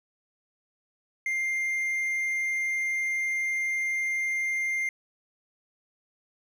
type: tone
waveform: triangle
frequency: 2104 Hz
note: C7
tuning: 9 cents sharp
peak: -24 dBFS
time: 1.26-4.89 s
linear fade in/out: 2 ms
effects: none